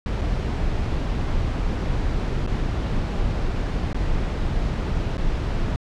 brown noise with dropouts, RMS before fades -23 dBFS, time 0.06-5.76 s, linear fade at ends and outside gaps 1 ms, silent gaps 0.213-0.216 / 2.465-2.474 / 3.93-3.945 / 5.171-5.179 s, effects low-pass 5000 Hz 12 dB/octave

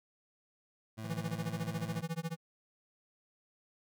25% pulse tone, 110.1 Hz, A2, 2 cents sharp, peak -37 dBFS, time 0.97-2.02 s, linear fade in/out 20 ms
square tone with tremolo, 164.81 Hz, E3, in tune, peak -33 dBFS, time 1.03-2.37 s, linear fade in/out 50 ms, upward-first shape sine, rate 14 Hz, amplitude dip 100%
effects none

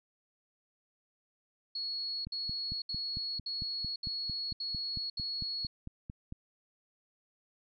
sine tone bursts, 4348 Hz, C#8, 34 cents flat, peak -34 dBFS, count 7, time 1.75-5.67 s, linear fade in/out 5 ms, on 500 ms, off 70 ms
click train, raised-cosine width 5 ms, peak -29 dBFS, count 19, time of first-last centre 2.27-6.324 s, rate 4.44 Hz
effects none

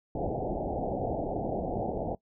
white low-pass noise, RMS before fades -32 dBFS, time 0.15-2.15 s, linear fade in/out 2 ms, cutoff 810 Hz, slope 96 dB/octave, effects noise-tail reverb RT60 0.1 s tail -21 dB re dry

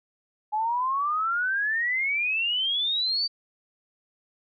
sine exponential sweep, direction up, 838 to 4654 Hz, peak -23 dBFS, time 0.52-3.28 s, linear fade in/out 20 ms, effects none

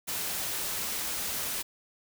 white noise, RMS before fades -33 dBFS, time 0.07-1.63 s, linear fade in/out 20 ms, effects none

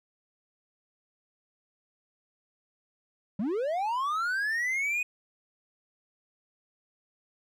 triangle linear sweep, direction up, 179.2 to 2511 Hz, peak -25 dBFS, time 3.39-5.03 s, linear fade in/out 5 ms, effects none

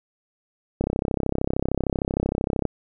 click train, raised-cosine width 2 ms, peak -9 dBFS, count 62, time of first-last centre 0.81-2.653 s, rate 33.1 Hz, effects none

